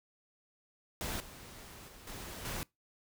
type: noise with level steps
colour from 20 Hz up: pink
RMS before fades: -38 / -51 / -54 / -45 / -39 dBFS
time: 1.01-2.63 s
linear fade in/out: 0 ms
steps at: 1.2 / 1.88 / 2.07 / 2.45 s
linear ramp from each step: 2 ms
effects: noise-tail reverb RT60 0.2 s tail -24 dB re dry